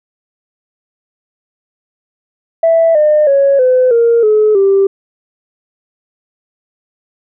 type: tone with pitch steps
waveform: sine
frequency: 659.3 / 604.6 / 554.4 / 508.4 / 466.2 / 427.5 / 392 Hz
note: E5 / D#5 / C#5 / C5 / A#4 / A4 / G4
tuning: 0 / -50 / 0 / -50 / 0 / -50 / 0 cents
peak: -5 dBFS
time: 2.63-4.87 s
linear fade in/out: 5 ms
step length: 320 ms
effects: tanh soft clip ceiling -2 dBFS